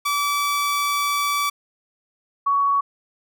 sawtooth / sine tone pair in turn, 1153 / 1121.5 Hz, D6 / C#6, -32 / +20 cents, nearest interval unison, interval 48 cents, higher first, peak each -16 dBFS, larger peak neither, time 0.05-1.5 / 2.46-2.81 s, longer first, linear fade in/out 10 ms, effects none

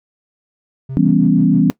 triangle tone with tremolo, 133.3 Hz, C3, 33 cents sharp, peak -20 dBFS, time 0.89-1.69 s, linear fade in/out 5 ms, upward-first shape sine, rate 6.3 Hz, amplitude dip 90%
sine chord, C# half-diminished seventh, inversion first, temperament equal, 164.81 / 196 / 246.9 / 277.2 Hz, E3 / G3 / B3 / C#4, 0 / 0 / 0 / 0 cents, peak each -15 dBFS, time 0.97-1.7 s, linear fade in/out 0 ms
effects noise-tail reverb RT60 0.1 s tail -19 dB re dry

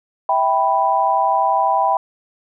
sine chord, E minor, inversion none, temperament equal with one note detuned, 652.1 / 784 / 987.8 Hz, E5 / G5 / B5, -19 / 0 / 0 cents, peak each -21 / -17 / -17 dBFS, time 0.29-1.97 s, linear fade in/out 2 ms, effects none

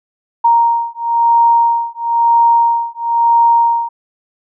sine beating tone pair, 932.3 / 933.3 Hz, A#5 / A#5, 0 / +2 cents, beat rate 1 Hz, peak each -12 dBFS, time 0.44-3.89 s, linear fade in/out 10 ms, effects none

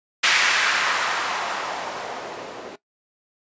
violet noise with low-pass filter sweep, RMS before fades -24 dBFS, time 0.23-2.76 s, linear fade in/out 10 ms, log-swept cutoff 2100 to 420 Hz, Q 1.4, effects noise-tail reverb RT60 0.1 s tail -17 dB re dry + resampled to 16000 Hz

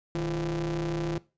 45% pulse ring-modulated tone, 93 Hz, F#2, 9 cents sharp, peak -25 dBFS, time 0.15-1.18 s, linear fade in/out 0 ms, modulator 249 Hz, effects noise-tail reverb RT60 0.3 s tail -20 dB re dry + resampled to 16000 Hz

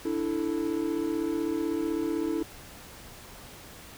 triangle chord, D suspended second, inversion none, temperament equal, 293.7 / 329.6 / 440 Hz, D4 / E4 / A4, 0 / 0 / 0 cents, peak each -30 / -27 / -32 dBFS, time 0.05-2.43 s, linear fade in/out 5 ms, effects pink hiss -47 dBFS RMS until 3.97 s

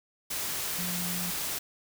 sine tone in noise, 176.8 Hz, F3, 22 cents sharp, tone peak -35 dBFS, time 0.78-1.31 s, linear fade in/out 10 ms, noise white, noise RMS -33 dBFS, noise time 0.3-1.59 s, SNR -5 dB, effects none

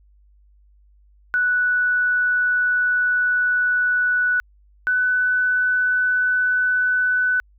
sine tone pair in turn, 1480 / 1497.2 Hz, F#6 / F#6, 0 / +20 cents, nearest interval unison, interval 20 cents, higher second, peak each -16 dBFS, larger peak neither, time 1.34-4.4 / 4.87-7.4 s, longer first, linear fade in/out 0 ms, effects added 50 Hz sine -51 dBFS peak until 7.58 s

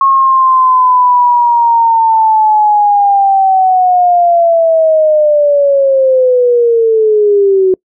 sine linear sweep, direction down, 1090 to 370 Hz, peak -5 dBFS, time 0.01-7.74 s, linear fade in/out 2 ms, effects noise-tail reverb RT60 0.1 s tail -26 dB re dry

